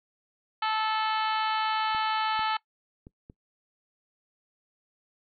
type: harmonic tone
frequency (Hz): 436.5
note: A4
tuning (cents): -14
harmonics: 2 / 3 / 4 / 5 / 6 / 7 / 8 / 9 / 10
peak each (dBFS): -28 / -30 / -36 / -39 / -40 / -37 / -44 / -43 / -43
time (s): 0.62-2.57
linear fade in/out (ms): 5
type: clicks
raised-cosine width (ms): 3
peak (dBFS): -33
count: 4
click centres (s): 1.948 / 2.393 / 3.069 / 3.299
effects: noise-tail reverb RT60 0.1 s tail -21 dB re dry